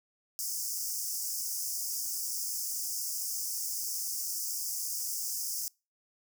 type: high-pass noise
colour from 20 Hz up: pink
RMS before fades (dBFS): -35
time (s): 0.39-5.68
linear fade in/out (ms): 0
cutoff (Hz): 5000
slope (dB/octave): 96
effects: noise-tail reverb RT60 0.3 s tail -26 dB re dry